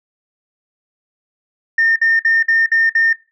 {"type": "tone bursts", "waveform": "sine", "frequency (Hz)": 1817, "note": "A#6", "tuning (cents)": -45, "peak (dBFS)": -9, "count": 6, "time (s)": [1.78, 3.13], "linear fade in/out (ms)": 5, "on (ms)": 180, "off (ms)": 54, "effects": ["noise-tail reverb RT60 0.3 s tail -21 dB re dry", "tanh soft clip ceiling -6 dBFS"]}